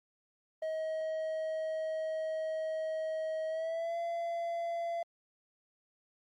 triangle tone with pitch glide, 634 to 679.5 Hz, D#5 to F5, +32 to -48 cents, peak -31 dBFS, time 0.62-5.03 s, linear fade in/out 5 ms, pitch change +120 cents, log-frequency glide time 3.48-3.97 s, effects Opus 32 kbps

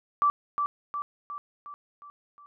sine tone with echo, 1163 Hz, D6, 17 cents flat, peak -19 dBFS, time 0.22-0.3 s, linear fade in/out 0 ms, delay 360 ms, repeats 6, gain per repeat -5 dB, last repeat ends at 2.46 s, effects none

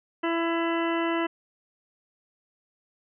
harmonic tone, 333.8 Hz, E4, 22 cents sharp, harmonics 1 / 2 / 3 / 4 / 5 / 6 / 8 / 9, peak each -26 / -32 / -32 / -35 / -37 / -36 / -39 / -41 dBFS, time 0.23-1.27 s, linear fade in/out 10 ms, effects none

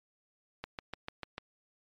click train, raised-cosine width 0.3 ms, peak -22 dBFS, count 6, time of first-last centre 0.64-1.381 s, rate 6.75 Hz, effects MP3 48 kbps

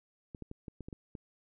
clicks, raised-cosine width 3 ms, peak -30 dBFS, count 8, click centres 0.348 / 0.423 / 0.514 / 0.682 / 0.807 / 0.885 / 0.928 / 1.152 s, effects none

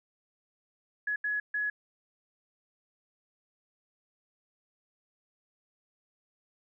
sine tone bursts at uneven times, 1687 Hz, G#6, 27 cents sharp, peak -28 dBFS, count 3, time 1.07-1.16 / 1.24-1.4 / 1.54-1.7 s, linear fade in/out 5 ms, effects none

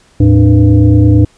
sine tone with frequency modulation, 110 Hz, A2, in tune, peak -3 dBFS, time 0.2-1.25 s, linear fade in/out 5 ms, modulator 191 Hz, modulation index 1.1, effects pink hiss -48 dBFS RMS until 1.37 s + resampled to 22050 Hz

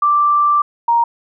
sine tone pair in turn, 1174.7 / 936.5 Hz, D6 / A#5, 0 / +8 cents, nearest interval major third, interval 392 cents, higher first, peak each -10 dBFS, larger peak neither, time 0.02-0.62 / 0.88-1.04 s, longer first, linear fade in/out 5 ms, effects none

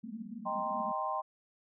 white band-pass noise, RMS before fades -44 dBFS, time 0.03-0.92 s, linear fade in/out 10 ms, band 190 to 240 Hz, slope 96 dB/octave
sine chord, C minor seventh, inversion first, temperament equal, 622.3 / 784 / 932.3 / 1046.5 Hz, Eb5 / G5 / Bb5 / C6, 0 / 0 / 0 / 0 cents, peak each -39 / -37 / -40 / -35 dBFS, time 0.45-1.22 s, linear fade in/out 20 ms
effects none

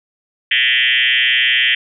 sine tone with frequency modulation, 2520 Hz, D#7, 21 cents sharp, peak -11 dBFS, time 0.51-1.75 s, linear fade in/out 5 ms, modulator 126 Hz, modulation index 6.1, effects none

